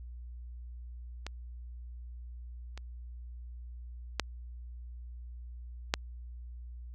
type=clicks; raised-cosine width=0.2 ms; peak=-21 / -27 / -10 / -8 dBFS; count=4; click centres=1.266 / 2.776 / 4.197 / 5.939 s; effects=added 60 Hz sine -42 dBFS peak until 6.94 s